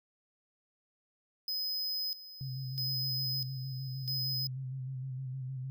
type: tone with tremolo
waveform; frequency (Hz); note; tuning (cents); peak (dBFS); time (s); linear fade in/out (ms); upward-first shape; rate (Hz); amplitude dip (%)
square; 5040; D#8; +21; -33; 1.48-4.47; 2; square; 0.77; 80
type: tone with vibrato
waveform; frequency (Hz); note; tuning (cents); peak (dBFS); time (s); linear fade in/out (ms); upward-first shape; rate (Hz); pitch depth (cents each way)
sine; 130.81; C3; 0; -36; 2.41-5.7; 0; square; 6.5; 35
effects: none